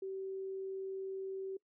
sine tone, 384.2 Hz, G4, 35 cents flat, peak -38 dBFS, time 0.02-1.57 s, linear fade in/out 5 ms, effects noise-tail reverb RT60 0.1 s tail -22 dB re dry

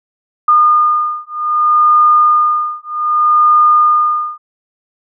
sine beating tone pair, 1217 / 1217.64 Hz, D#6 / D#6, -39 / -38 cents, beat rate 0.64 Hz, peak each -11 dBFS, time 0.48-4.38 s, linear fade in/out 5 ms, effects none

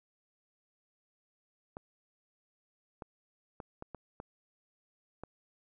clicks, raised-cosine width 1 ms, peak -28 dBFS, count 7, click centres 1.769 / 3.022 / 3.602 / 3.824 / 3.947 / 4.201 / 5.236 s, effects none

